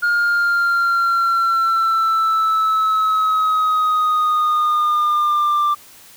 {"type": "exponential sweep", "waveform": "sine", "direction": "down", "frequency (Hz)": [1421, 1180], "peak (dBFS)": -11, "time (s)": [0.02, 5.75], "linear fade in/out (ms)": 20, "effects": ["tanh soft clip ceiling -13 dBFS", "white hiss -44 dBFS RMS until 6.16 s"]}